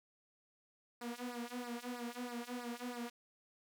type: tone with flanger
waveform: sawtooth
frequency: 242.1 Hz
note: B3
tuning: 34 cents flat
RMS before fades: -44 dBFS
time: 1.01-3.1 s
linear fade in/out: 5 ms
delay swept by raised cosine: 0.3 to 4.1 ms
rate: 3.1 Hz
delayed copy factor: -1
effects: none